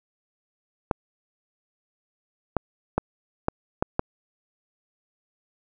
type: clicks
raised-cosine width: 1 ms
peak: -7 dBFS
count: 6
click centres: 0.912 / 2.567 / 2.98 / 3.484 / 3.825 / 3.994 s
effects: none